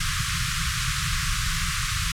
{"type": "band-stop noise", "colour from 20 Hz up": "pink", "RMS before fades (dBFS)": -25, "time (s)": [0, 2.12], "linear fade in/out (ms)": 5, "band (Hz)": [170, 1100], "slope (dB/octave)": 96, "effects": ["low-pass 9000 Hz 12 dB/octave"]}